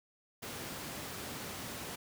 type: high-pass noise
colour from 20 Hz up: pink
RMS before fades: -43 dBFS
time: 0.42-1.96 s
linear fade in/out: 10 ms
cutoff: 100 Hz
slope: 12 dB/octave
effects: none